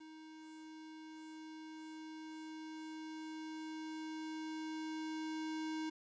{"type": "tone with level ramp", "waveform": "square", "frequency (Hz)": 314.6, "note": "D#4", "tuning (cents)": 19, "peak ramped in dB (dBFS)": [-53, -39], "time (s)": [0, 5.9], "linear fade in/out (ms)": 10, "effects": ["resampled to 16000 Hz", "12-bit"]}